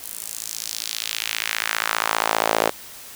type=tone with high-pass filter sweep; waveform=sawtooth; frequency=55 Hz; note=A1; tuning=in tune; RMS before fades=-25 dBFS; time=0.03-2.7 s; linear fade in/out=10 ms; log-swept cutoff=11000 to 520 Hz; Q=1.5; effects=white hiss -40 dBFS RMS until 3.15 s